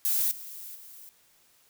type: noise with level steps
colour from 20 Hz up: violet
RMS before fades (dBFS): -26 / -42 / -48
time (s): 0.05-1.09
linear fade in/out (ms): 0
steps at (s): 0.31 / 0.75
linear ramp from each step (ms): 5
effects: white hiss -63 dBFS RMS until 1.69 s